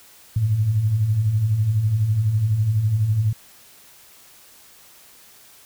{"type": "beating tone pair", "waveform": "sine", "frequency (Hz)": [98.1, 110.1], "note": ["G2", "A2"], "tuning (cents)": [2, 2], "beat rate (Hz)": 12, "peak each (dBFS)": [-26, -17], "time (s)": [0.36, 3.33], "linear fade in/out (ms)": 5, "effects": ["white hiss -49 dBFS RMS until 5.65 s"]}